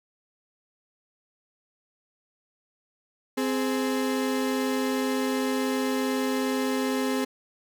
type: tone pair together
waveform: 35% pulse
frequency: 260.5 / 418.4 Hz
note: C4 / G#4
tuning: -7 / +13 cents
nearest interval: minor sixth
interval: 820 cents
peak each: -24 / -28 dBFS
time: 3.37-7.25 s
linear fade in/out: 10 ms
effects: none